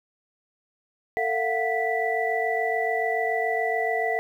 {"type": "tone cluster", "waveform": "sine", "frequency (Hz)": [448.2, 684, 731, 1973], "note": ["A4", "F5", "F#5", "B6"], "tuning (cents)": [32, -36, -21, -2], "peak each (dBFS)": -28, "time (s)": [1.17, 4.19], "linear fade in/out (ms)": 0, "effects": ["9-bit"]}